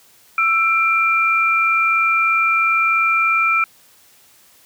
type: tone pair together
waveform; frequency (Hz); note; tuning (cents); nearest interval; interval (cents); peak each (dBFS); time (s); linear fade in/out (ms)
sine; 1331 / 2372; E6 / D7; +16 / +17; minor seventh; 1001; -16; 0.38-3.64; 2
effects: white hiss -51 dBFS RMS until 4.65 s + high-pass 60 Hz 12 dB/octave